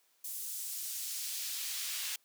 pink noise with high-pass filter sweep, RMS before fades -39 dBFS, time 0.24-2.16 s, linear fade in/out 5 ms, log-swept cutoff 9100 to 2600 Hz, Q 0.79, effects white hiss -71 dBFS RMS until 2.24 s + high-pass 300 Hz 12 dB/octave

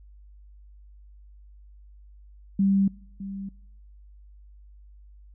sine tone with echo, 196 Hz, G3, in tune, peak -18 dBFS, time 2.59-2.88 s, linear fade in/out 5 ms, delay 610 ms, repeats 1, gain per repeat -14 dB, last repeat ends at 3.49 s, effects noise-tail reverb RT60 0.9 s tail -25 dB re dry + added 50 Hz sine -47 dBFS peak until 5.34 s

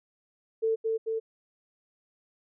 sine tone with echo, 446.6 Hz, A4, 26 cents sharp, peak -23 dBFS, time 0.62-0.76 s, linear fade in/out 20 ms, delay 220 ms, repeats 2, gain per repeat -2 dB, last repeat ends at 1.2 s, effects none

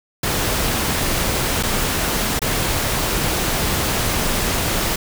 pink noise with dropouts, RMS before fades -20 dBFS, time 0.23-4.96 s, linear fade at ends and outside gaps 5 ms, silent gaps 1.628-1.633 / 2.393-2.417 s, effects none

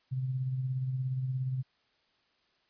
sine tone with tremolo, 130 Hz, C3, 11 cents flat, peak -28 dBFS, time 0.11-1.63 s, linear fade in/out 20 ms, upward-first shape sine, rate 17 Hz, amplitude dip 40%, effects white hiss -71 dBFS RMS until 2.69 s + resampled to 11025 Hz

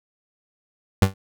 30% pulse tone with exponential decay, 96.3 Hz, G2, 30 cents flat, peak -7 dBFS, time 1.02-1.14 s, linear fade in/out 5 ms, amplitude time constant 25 ms, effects none

